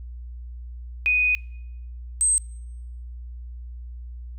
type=tone pair in turn; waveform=sine; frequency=2489 / 8266 Hz; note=D#7 / C9; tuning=0 / -22 cents; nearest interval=octave + major sixth; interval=2078 cents; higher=second; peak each=-17 dBFS; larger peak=neither; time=1.06-1.35 / 2.21-2.38 s; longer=first; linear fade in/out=0 ms; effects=noise-tail reverb RT60 0.9 s tail -25 dB re dry + added 60 Hz sine -34 dBFS peak until 4.38 s